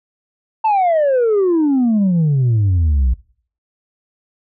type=exponential sweep; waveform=sine; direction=down; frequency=903 to 58.7 Hz; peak=-9 dBFS; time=0.64-3.14 s; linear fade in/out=10 ms; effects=noise-tail reverb RT60 0.5 s tail -22 dB re dry + tanh soft clip ceiling -10 dBFS